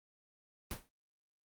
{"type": "noise with exponential decay", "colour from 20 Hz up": "pink", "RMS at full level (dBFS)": -37, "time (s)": [0.71, 0.89], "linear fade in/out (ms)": 1, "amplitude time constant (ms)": 37, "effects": ["Opus 32 kbps"]}